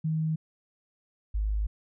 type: tone pair in turn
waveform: sine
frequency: 158.1 / 52.15 Hz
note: D#3 / G#1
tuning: +28 / +8 cents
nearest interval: octave + perfect fifth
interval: 1920 cents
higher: first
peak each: -25 dBFS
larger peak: neither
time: 0.04-0.36 / 1.34-1.67 s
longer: second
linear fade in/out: 10 ms
effects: none